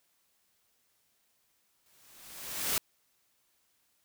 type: noise with exponential growth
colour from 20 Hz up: white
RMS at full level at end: -28 dBFS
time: 1.86-2.78 s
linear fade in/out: 1 ms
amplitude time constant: 200 ms
effects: white hiss -73 dBFS RMS until 4.04 s